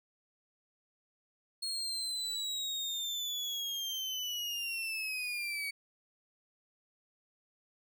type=linear sweep; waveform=35% pulse; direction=down; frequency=4309 to 2242 Hz; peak=-33 dBFS; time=1.62-5.71 s; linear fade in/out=10 ms; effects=none